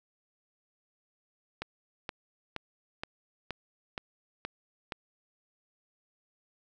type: click train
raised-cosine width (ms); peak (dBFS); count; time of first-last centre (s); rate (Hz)
0.3; -19; 8; 1.62-4.922; 2.12
effects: none